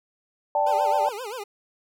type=chord; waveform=sine; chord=D suspended fourth; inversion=none; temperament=equal; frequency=587.3 / 784 / 880 Hz; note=D5 / G5 / A5; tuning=0 / 0 / 0 cents; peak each=-24 / -24 / -23 dBFS; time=0.55-1.09 s; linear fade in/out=2 ms
type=tone with vibrato; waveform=25% pulse; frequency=458.2 Hz; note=A#4; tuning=30 cents flat; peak=-28 dBFS; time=0.66-1.44 s; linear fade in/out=10 ms; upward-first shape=sine; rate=7.6 Hz; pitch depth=230 cents each way
effects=none